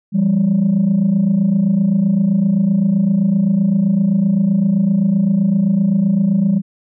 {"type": "tone pair together", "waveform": "sine", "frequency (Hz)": [171.1, 198.85], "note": ["F3", "G3"], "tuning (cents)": [-35, 25], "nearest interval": "minor third", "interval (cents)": 260, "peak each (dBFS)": [-15, -11], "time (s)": [0.12, 6.62], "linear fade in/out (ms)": 50, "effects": ["tanh soft clip ceiling -8 dBFS"]}